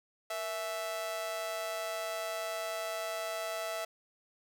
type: tone with amplitude modulation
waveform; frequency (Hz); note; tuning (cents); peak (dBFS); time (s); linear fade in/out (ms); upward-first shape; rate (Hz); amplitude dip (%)
sawtooth; 659.3; E5; 0; -28; 0.3-3.85; 5; sine; 190; 65
effects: none